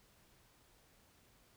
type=silence; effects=pink hiss -68 dBFS RMS until 1.56 s